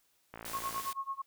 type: click train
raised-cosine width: 0.5 ms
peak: -29 dBFS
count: 27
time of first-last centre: 0.34-0.798 s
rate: 56.8 Hz
type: noise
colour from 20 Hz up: white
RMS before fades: -43 dBFS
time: 0.45-0.93 s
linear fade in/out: 2 ms
type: tone with tremolo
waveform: sine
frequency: 1089 Hz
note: C#6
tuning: 31 cents flat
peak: -32 dBFS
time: 0.53-1.22 s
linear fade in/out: 10 ms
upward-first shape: sine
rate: 9.1 Hz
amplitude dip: 95%
effects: white hiss -72 dBFS RMS until 1.26 s